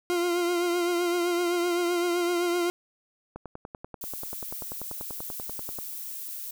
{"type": "tone with vibrato", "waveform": "40% pulse", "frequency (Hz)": 349.2, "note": "F4", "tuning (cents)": 0, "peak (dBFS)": -23, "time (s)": [0.1, 2.7], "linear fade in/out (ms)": 0, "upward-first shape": "triangle", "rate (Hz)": 7.8, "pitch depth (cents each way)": 42}
{"type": "click train", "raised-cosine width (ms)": 1, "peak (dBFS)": -24, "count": 26, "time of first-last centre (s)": [3.36, 5.787], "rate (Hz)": 10.3}
{"type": "noise", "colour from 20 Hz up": "violet", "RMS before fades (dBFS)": -37, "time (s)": [4.01, 6.51], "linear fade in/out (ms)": 5}
{"effects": []}